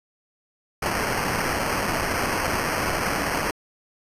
violet noise with sample-and-hold, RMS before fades -25 dBFS, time 0.82-3.51 s, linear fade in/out 5 ms, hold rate 3675 Hz, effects resampled to 32000 Hz

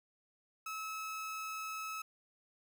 30% pulse tone, 1295 Hz, E6, 31 cents flat, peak -37 dBFS, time 0.66-2.02 s, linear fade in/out 5 ms, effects 12-bit

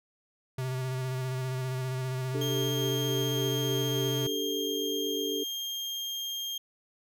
square tone with vibrato, 129.5 Hz, C3, 17 cents flat, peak -31 dBFS, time 0.58-4.27 s, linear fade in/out 5 ms, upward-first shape square, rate 15 Hz, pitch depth 20 cents each way
sine chord, D suspended fourth, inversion none, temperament equal, 293.7 / 392 / 440 Hz, D4 / G4 / A4, 0 / 0 / 0 cents, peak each -35 / -35 / -34 dBFS, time 2.34-5.44 s, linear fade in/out 10 ms
35% pulse tone, 3213 Hz, G7, 42 cents sharp, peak -31 dBFS, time 2.41-6.58 s, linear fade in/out 5 ms
effects none

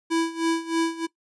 square tone with tremolo, 329.6 Hz, E4, in tune, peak -20 dBFS, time 0.1-1.07 s, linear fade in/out 20 ms, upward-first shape sine, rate 3.2 Hz, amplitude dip 85%, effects noise-tail reverb RT60 0.1 s tail -19 dB re dry + resampled to 24000 Hz

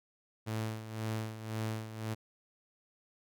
sawtooth tone with tremolo, 110.1 Hz, A2, 2 cents sharp, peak -29 dBFS, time 0.46-2.15 s, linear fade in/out 20 ms, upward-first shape sine, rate 1.9 Hz, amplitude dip 70%, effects none

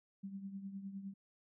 sine tone with tremolo, 195.8 Hz, G3, 2 cents flat, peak -40 dBFS, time 0.23-1.14 s, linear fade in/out 10 ms, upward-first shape triangle, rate 9.8 Hz, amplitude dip 70%, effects none

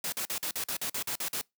white noise bursts, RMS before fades -33 dBFS, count 11, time 0.04-1.413 s, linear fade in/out 2 ms, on 83 ms, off 46 ms, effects noise-tail reverb RT60 0.2 s tail -26 dB re dry + high-pass 100 Hz 12 dB/octave

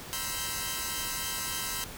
5% pulse chord, C dominant seventh, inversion third, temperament equal with one note detuned, 956.3 / 1046.5 / 1318.5 / 1568 Hz, Bb5 / C6 / E6 / G6, +44 / 0 / 0 / 0 cents, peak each -26 dBFS, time 0.13-1.84 s, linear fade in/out 0 ms, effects pink hiss -43 dBFS RMS until 1.97 s

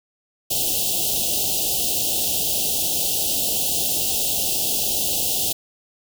white band-stop noise, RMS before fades -22 dBFS, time 0.5-5.53 s, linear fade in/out 10 ms, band 820 to 2700 Hz, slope 96 dB/octave, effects none

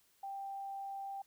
sine tone, 787 Hz, G5, 7 cents sharp, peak -40 dBFS, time 0.23-1.22 s, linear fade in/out 5 ms, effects white hiss -71 dBFS RMS until 1.26 s

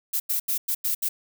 violet noise bursts at uneven times, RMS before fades -25 dBFS, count 6, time 0.13-0.2 / 0.29-0.4 / 0.48-0.58 / 0.68-0.75 / 0.84-0.95 / 1.02-1.09 s, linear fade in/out 10 ms, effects none

